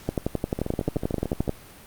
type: two click trains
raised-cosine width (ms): 2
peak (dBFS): -10 / -14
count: 17 / 13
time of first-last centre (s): 0.09-1.494 / 0.59-1.479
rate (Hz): 11.4 / 13.5
effects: pink hiss -47 dBFS RMS until 1.86 s + Opus 48 kbps